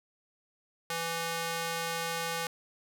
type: tone with high-pass filter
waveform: square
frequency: 166.5 Hz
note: E3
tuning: 18 cents sharp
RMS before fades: -34 dBFS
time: 0.9-2.47 s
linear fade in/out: 2 ms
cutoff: 630 Hz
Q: 0.52
effects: none